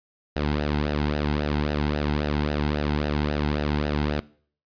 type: tone with flanger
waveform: sawtooth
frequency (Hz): 74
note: D2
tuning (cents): +14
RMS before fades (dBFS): -25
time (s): 0.36-4.2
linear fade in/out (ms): 0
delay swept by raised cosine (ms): 0.88 to 1.75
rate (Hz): 3.7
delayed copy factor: -0.65
effects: noise-tail reverb RT60 0.5 s tail -21 dB re dry + resampled to 11025 Hz